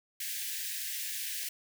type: high-pass noise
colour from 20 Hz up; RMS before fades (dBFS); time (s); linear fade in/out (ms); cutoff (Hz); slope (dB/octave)
white; -37; 0.2-1.49; 5; 1600; 96
effects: none